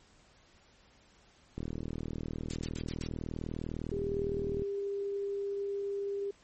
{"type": "click train", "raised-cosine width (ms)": 3, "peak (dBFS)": -24, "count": 122, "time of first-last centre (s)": [1.58, 4.62], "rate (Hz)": 39.8}
{"type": "noise bursts", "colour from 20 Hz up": "blue", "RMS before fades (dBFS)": -38, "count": 5, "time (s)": [2.5, 3.07], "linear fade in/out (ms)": 2, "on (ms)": 62, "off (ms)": 65}
{"type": "tone", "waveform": "sine", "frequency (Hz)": 400, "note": "G4", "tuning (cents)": 35, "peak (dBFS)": -32, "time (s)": [3.92, 6.31], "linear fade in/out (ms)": 5}
{"effects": ["pink hiss -63 dBFS RMS until 6.43 s", "MP3 32 kbps"]}